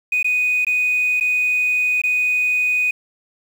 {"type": "tone with dropouts", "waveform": "sine", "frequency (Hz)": 2488, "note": "D#7", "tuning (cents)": -1, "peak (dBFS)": -14, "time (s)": [0.12, 2.91], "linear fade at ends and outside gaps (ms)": 5, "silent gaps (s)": [[0.229, 0.244], [0.649, 0.667], [1.2, 1.208], [2.017, 2.036]], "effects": ["tanh soft clip ceiling -12 dBFS", "7-bit"]}